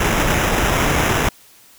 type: noise with sample-and-hold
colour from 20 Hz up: pink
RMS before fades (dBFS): -17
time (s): 0-1.29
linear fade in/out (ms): 5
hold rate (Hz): 4410
effects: white hiss -48 dBFS RMS until 1.78 s